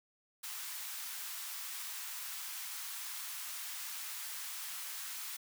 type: high-pass noise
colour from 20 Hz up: white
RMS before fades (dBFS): -43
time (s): 0.43-5.37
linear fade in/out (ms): 10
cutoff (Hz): 930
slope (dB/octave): 24
effects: none